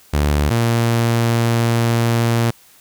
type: tone pair in turn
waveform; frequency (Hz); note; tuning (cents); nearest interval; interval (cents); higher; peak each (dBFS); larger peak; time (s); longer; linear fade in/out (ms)
sawtooth; 73.42 / 116.55; D2 / A#2; 0 / 0; minor sixth; 800; second; -10; neither; 0.13-0.5 / 0.5-2.51; second; 10
effects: white hiss -49 dBFS RMS until 2.8 s